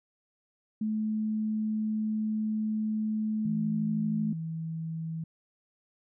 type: tone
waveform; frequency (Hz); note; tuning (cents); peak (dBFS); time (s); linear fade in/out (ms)
sine; 216.1; A3; -31; -27; 0.81-4.33; 5
type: tone with pitch glide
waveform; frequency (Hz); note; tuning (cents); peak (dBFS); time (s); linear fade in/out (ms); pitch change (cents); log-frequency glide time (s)
sine; 163.3 to 162.08; E3 to E3; -16 to -29; -32; 3.45-5.24; 5; -13; 4.19-4.37
effects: none